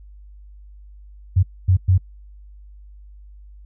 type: tone bursts at uneven times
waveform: sine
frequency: 92.5 Hz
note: F#2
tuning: in tune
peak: -11 dBFS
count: 3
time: 1.36-1.43 / 1.68-1.77 / 1.88-1.98 s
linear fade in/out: 10 ms
effects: noise-tail reverb RT60 0.1 s tail -23 dB re dry + added 50 Hz sine -40 dBFS peak until 3.65 s